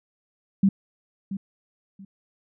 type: tone with echo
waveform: sine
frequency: 195.3 Hz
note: G3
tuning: 6 cents flat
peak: -14 dBFS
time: 0.63-0.69 s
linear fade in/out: 5 ms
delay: 680 ms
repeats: 2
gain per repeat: -13 dB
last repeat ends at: 2.05 s
effects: none